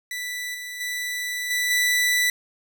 sawtooth tone with level steps, 1975.5 Hz, B6, in tune, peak -25 / -29 / -23 / -18 / -15 dBFS, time 0.11-2.3 s, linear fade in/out 2 ms, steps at 0.54 / 0.8 / 1.5 / 1.7 s, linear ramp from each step 10 ms, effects none

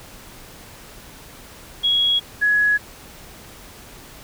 sine tone pair in turn, 3322 / 1680.3 Hz, G#7 / G#6, 0 / +20 cents, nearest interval octave, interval 1180 cents, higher first, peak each -15 / -14 dBFS, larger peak second, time 1.83-2.2 / 2.41-2.78 s, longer neither, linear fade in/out 20 ms, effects pink hiss -42 dBFS RMS until 4.23 s

